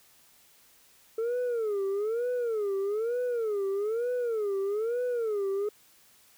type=tone with vibrato; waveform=sine; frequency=440 Hz; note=A4; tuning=in tune; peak=-24 dBFS; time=1.18-5.69 s; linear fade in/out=5 ms; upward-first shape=sine; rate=1.1 Hz; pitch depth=210 cents each way; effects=tanh soft clip ceiling -26 dBFS + white hiss -60 dBFS RMS until 6.37 s